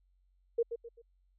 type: tone with echo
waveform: sine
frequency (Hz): 466.2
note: A#4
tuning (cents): 0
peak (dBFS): -25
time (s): 0.58-0.63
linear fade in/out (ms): 10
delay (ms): 130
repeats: 3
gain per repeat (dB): -9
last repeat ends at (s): 1.02
effects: added 46 Hz sine -67 dBFS peak until 1.38 s